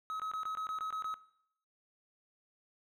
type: tone bursts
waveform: triangle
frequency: 1278 Hz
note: D#6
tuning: 46 cents sharp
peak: -34 dBFS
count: 9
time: 0.1-1.141 s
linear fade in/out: 0 ms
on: 97 ms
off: 21 ms
effects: noise-tail reverb RT60 0.7 s tail -18 dB re dry